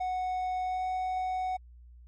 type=tone with pitch glide; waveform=triangle; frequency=738 to 742.7 Hz; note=F#5 to F#5; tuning=-5 to +6 cents; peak=-27 dBFS; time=0-1.57 s; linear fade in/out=10 ms; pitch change=+11 cents; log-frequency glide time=0.64-0.84 s; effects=added 60 Hz sine -49 dBFS peak until 2.07 s + MP3 32 kbps